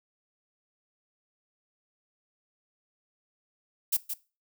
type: noise with echo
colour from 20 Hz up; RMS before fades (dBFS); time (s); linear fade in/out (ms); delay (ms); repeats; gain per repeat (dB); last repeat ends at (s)
violet; -25; 3.92-3.97; 10; 170; 1; -8; 4.14
effects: noise-tail reverb RT60 0.3 s tail -19 dB re dry